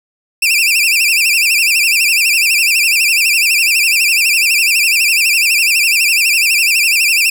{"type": "tone with vibrato", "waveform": "sawtooth", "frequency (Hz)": 2531, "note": "D#7", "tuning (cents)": 29, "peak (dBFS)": -6, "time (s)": [0.42, 7.3], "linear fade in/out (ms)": 5, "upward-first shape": "sine", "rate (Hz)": 12, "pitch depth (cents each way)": 150, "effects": []}